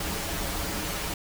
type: noise with comb filter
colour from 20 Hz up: pink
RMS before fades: -31 dBFS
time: 0-1.14 s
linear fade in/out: 5 ms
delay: 8 ms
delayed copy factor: -0.8
effects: none